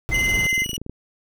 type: noise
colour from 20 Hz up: brown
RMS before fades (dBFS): -27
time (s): 0.09-0.47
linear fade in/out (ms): 0
type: tone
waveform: triangle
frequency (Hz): 2067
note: C7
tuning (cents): -22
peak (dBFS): -17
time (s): 0.11-0.65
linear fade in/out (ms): 20
type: tone with tremolo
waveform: sawtooth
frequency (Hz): 2921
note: F#7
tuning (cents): -23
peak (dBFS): -22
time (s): 0.14-0.77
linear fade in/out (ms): 5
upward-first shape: square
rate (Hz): 20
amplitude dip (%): 70
type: clicks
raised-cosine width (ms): 3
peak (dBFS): -20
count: 11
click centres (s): 0.455 / 0.529 / 0.579 / 0.62 / 0.661 / 0.694 / 0.732 / 0.779 / 0.816 / 0.864 / 0.896
effects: none